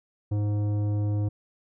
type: tone with tanh clipping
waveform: sine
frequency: 103.83 Hz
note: G#2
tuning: in tune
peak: -25 dBFS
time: 0.31-1.29 s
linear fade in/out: 10 ms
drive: 12 dB
effects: none